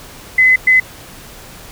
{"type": "tone bursts at uneven times", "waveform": "sine", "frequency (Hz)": 2029, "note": "B6", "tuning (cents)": 46, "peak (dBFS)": -6, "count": 2, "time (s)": [[0.38, 0.56], [0.67, 0.8]], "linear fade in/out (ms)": 5, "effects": ["pink hiss -36 dBFS RMS until 1.71 s"]}